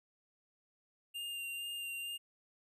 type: tone with vibrato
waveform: square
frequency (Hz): 2794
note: F7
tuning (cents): 0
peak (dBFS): -40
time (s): 1.14-2.18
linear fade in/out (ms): 20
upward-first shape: sine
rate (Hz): 2.2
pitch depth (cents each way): 16
effects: none